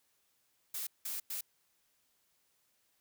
blue noise bursts at uneven times, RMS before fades -39 dBFS, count 3, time 0.74-0.87 / 1.05-1.2 / 1.3-1.41 s, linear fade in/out 5 ms, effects white hiss -75 dBFS RMS until 3 s

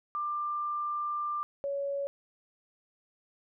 sine tone pair in turn, 1189 / 560.1 Hz, D6 / C#5, +21 / +18 cents, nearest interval octave + minor second, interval 1303 cents, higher first, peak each -30 / -30 dBFS, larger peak neither, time 0.15-1.43 / 1.64-2.07 s, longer first, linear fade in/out 0 ms, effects none

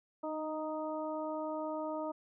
harmonic tone with a mistuned harmonic, 311.1 Hz, D#4, in tune, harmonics 1 / 2 / 3 / 4, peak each -40 / -38 / -42 / -46 dBFS, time 0.23-2.12 s, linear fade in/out 10 ms, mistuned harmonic 1, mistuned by -16 cents, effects none

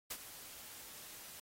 white noise with ADSR envelope, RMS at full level -40 dBFS, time 0.1-1.4 s, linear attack 10 ms, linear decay 60 ms, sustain -12 dB, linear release 5 ms, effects AAC 48 kbps

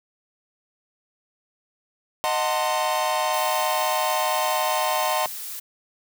45% pulse chord, D# diminished seventh, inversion none, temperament equal with one note detuned, 622.3 / 740 / 897.5 / 1046.5 Hz, D#5 / F#5 / A5 / C6, 0 / 0 / +34 / 0 cents, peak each -27 dBFS, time 2.24-5.26 s, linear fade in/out 0 ms
blue noise, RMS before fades -34 dBFS, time 3.33-5.6 s, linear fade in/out 10 ms
effects none

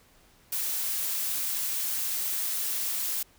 blue noise, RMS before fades -30 dBFS, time 0.52-3.23 s, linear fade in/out 5 ms, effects pink hiss -60 dBFS RMS until 3.38 s

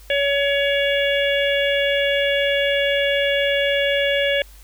harmonic tone, 563 Hz, C#5, 27 cents sharp, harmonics 1 / 3 / 4 / 5 / 6, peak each -19 / -24 / -25 / -26 / -27 dBFS, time 0.1-4.42 s, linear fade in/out 2 ms, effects added 50 Hz sine -42 dBFS peak until 4.63 s + white hiss -50 dBFS RMS until 4.63 s

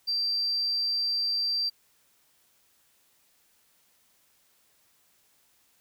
triangle tone, 4699 Hz, D8, in tune, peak -22 dBFS, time 0.07-1.7 s, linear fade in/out 20 ms, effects tanh soft clip ceiling -23 dBFS + white hiss -66 dBFS RMS until 5.8 s

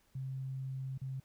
sine tone with dropouts, 132.7 Hz, C3, 25 cents sharp, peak -37 dBFS, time 0.15-1.2 s, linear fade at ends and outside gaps 5 ms, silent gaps 0.978-1.015 s, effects pink hiss -71 dBFS RMS until 1.24 s

